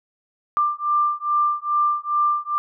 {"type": "beating tone pair", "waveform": "sine", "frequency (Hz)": [1186, 1188.4], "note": ["D6", "D6"], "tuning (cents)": [17, 20], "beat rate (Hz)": 2.4, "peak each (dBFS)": -21, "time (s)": [0.57, 2.58], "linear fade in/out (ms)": 0, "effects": []}